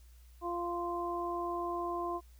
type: harmonic tone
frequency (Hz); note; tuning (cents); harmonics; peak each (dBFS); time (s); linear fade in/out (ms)
347.1; F4; -11; 1 / 2 / 3; -37 / -39 / -37; 0.41-2.21; 50
effects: added 60 Hz sine -54 dBFS peak until 2.39 s + white hiss -68 dBFS RMS until 2.39 s